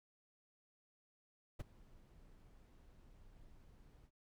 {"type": "noise with ADSR envelope", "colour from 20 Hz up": "brown", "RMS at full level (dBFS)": -40, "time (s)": [1.59, 4.11], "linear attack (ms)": 13, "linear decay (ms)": 20, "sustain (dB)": -22, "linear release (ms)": 63, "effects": []}